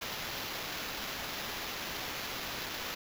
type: noise with sample-and-hold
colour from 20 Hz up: white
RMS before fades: -39 dBFS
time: 0.01-2.95 s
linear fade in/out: 10 ms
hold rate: 8820 Hz
effects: none